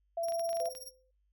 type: tone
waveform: sine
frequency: 671 Hz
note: E5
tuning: 31 cents sharp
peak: -31 dBFS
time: 0.17-0.69 s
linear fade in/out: 5 ms
type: tone with tremolo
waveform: 15% pulse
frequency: 5588 Hz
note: F8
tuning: in tune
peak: -36 dBFS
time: 0.23-0.91 s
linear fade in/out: 5 ms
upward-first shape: sine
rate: 19 Hz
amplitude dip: 85%
type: clicks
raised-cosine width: 0.2 ms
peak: -32 dBFS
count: 9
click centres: 0.285 / 0.322 / 0.395 / 0.492 / 0.53 / 0.57 / 0.601 / 0.657 / 0.751 s
type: tone with exponential decay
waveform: sine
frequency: 515 Hz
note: C5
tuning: 28 cents flat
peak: -36 dBFS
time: 0.6-1.11 s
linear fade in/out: 5 ms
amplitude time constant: 110 ms
effects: noise-tail reverb RT60 0.3 s tail -19 dB re dry + added 50 Hz sine -70 dBFS peak until 1.32 s